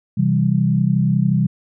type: chord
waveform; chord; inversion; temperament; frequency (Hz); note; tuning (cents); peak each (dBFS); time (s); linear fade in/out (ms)
sine; C major; none; equal; 130.81 / 164.81 / 196; C3 / E3 / G3; 0 / 0 / 0; -18; 0.17-1.47; 10
effects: none